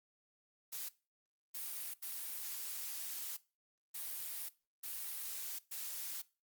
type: noise bursts at uneven times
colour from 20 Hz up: blue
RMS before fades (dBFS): -43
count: 6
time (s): 0.72-0.89 / 1.54-1.94 / 2.02-3.37 / 3.94-4.49 / 4.83-5.59 / 5.71-6.22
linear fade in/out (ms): 10
effects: noise-tail reverb RT60 0.3 s tail -19 dB re dry + Opus 48 kbps